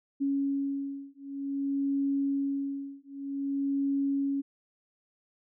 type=beating tone pair; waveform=sine; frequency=277.2 / 277.73 Hz; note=C#4 / C#4; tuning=0 / +3 cents; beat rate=0.53 Hz; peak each=-31 dBFS; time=0.2-4.42 s; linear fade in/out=20 ms; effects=none